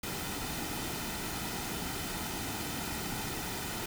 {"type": "noise with comb filter", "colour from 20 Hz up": "pink", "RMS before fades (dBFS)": -37, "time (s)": [0.03, 3.86], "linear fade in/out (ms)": 5, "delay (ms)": 1.8, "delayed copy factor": -0.5, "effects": []}